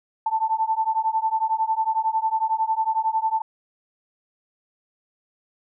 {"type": "beating tone pair", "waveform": "sine", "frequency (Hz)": [880, 891], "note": ["A5", "A5"], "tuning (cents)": [0, 22], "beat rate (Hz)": 11, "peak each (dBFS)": -23, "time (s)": [0.26, 3.42], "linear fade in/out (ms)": 5, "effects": []}